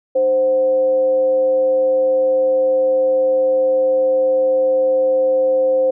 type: tone with frequency modulation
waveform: sine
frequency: 523.3 Hz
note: C5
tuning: in tune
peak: -12 dBFS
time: 0.15-5.91 s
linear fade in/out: 10 ms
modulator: 222 Hz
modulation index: 0.21
effects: none